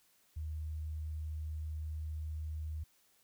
sine tone, 77.5 Hz, D#2, 6 cents flat, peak -37 dBFS, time 0.36-2.84 s, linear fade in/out 10 ms, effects white hiss -70 dBFS RMS until 3.23 s

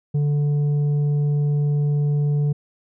sine tone with tanh clipping, 146.1 Hz, D3, 9 cents flat, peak -18 dBFS, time 0.14-2.53 s, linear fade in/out 10 ms, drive 5 dB, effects none

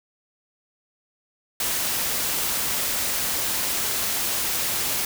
white noise, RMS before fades -25 dBFS, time 1.6-5.05 s, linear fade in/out 2 ms, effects none

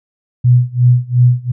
sine tone with tremolo, 123.47 Hz, B2, in tune, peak -4 dBFS, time 0.44-1.52 s, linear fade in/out 10 ms, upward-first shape sine, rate 2.8 Hz, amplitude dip 95%, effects none

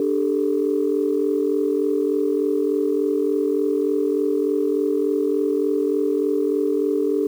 sine chord, D suspended fourth, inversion none, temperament equal with one note detuned, 293.7 / 396.6 / 440 Hz, D4 / G4 / A4, 0 / +20 / 0 cents, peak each -22 / -21 / -22 dBFS, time 0-7.27 s, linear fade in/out 2 ms, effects tanh soft clip ceiling -9 dBFS + 8-bit

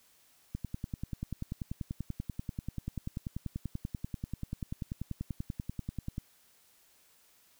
click train, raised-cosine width 5 ms, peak -23 dBFS, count 59, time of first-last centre 0.55-6.181 s, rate 10.3 Hz, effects white hiss -65 dBFS RMS until 7.59 s

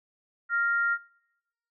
sine tone pair together, 1398.2 / 1864.7 Hz, F6 / A#6, +2 / 0 cents, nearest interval perfect fourth, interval 498 cents, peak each -24 / -32 dBFS, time 0.49-0.98 s, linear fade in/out 50 ms, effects noise-tail reverb RT60 0.9 s tail -21 dB re dry

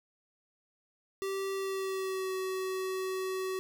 square tone with pitch glide, 388.7 to 376.8 Hz, G4 to F#4, -15 to +32 cents, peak -33 dBFS, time 1.22-3.59 s, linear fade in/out 0 ms, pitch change -53 cents, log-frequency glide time 1.54-2.33 s, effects none

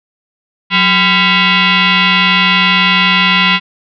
sine tone with frequency modulation, 415.3 Hz, G#4, in tune, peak -7 dBFS, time 0.7-3.6 s, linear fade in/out 50 ms, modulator 598 Hz, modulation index 5.4, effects none

